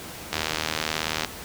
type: click train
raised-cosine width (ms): 0.2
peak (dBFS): -7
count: 73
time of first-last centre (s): 0.33-1.247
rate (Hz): 78.5
effects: pink hiss -38 dBFS RMS until 1.44 s + high-pass 60 Hz 12 dB/octave